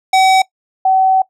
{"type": "tone pair in turn", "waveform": ["square", "sine"], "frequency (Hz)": [760, 760], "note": ["F#5", "F#5"], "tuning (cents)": [46, 46], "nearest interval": "unison", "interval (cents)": 0, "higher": "neither", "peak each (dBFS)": -8, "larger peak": "neither", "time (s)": [[0.13, 0.42], [0.85, 1.22]], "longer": "second", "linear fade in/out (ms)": 5, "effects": ["noise-tail reverb RT60 0.1 s tail -20 dB re dry", "low-pass 8000 Hz 12 dB/octave"]}